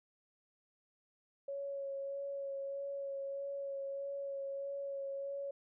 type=tone with vibrato; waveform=sine; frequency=554.4 Hz; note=C#5; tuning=in tune; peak=-38 dBFS; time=1.48-5.51 s; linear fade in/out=5 ms; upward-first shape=sine; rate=1.6 Hz; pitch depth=15 cents each way; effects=none